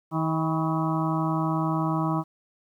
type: harmonic tone with a mistuned harmonic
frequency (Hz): 159.6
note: D#3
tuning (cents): +44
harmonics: 1 / 2 / 4 / 5 / 6 / 7 / 8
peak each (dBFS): -26 / -28 / -35 / -34 / -33 / -33 / -36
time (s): 0.11-2.24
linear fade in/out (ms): 50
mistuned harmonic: 6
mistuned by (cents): +50
effects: 10-bit